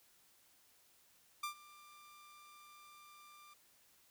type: tone with ADSR envelope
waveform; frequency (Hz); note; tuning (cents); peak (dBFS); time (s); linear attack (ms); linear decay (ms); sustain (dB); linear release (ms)
sawtooth; 1187; D6; +18; -33; 1.43-3.54; 7; 100; -21; 8
effects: white hiss -69 dBFS RMS until 4.1 s